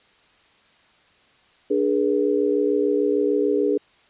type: chord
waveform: sine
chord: G# diminished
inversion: second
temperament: equal with one note detuned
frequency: 293.7 / 415.3 / 482 Hz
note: D4 / G#4 / B4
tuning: 0 / 0 / -42 cents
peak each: -23 / -20 / -24 dBFS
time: 1.7-3.78 s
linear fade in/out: 10 ms
effects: white hiss -57 dBFS RMS until 4.09 s + resampled to 8000 Hz